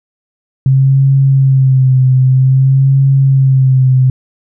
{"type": "tone with vibrato", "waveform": "sine", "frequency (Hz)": 132.8, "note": "C3", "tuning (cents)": 26, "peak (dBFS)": -5, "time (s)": [0.66, 4.1], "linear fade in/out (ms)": 2, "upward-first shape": "sine", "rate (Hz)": 0.52, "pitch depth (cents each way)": 44, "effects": []}